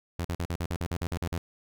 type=tone bursts; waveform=sawtooth; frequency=85.7 Hz; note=F2; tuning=32 cents flat; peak=-25 dBFS; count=12; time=0.19-1.379 s; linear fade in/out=0 ms; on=56 ms; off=47 ms; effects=none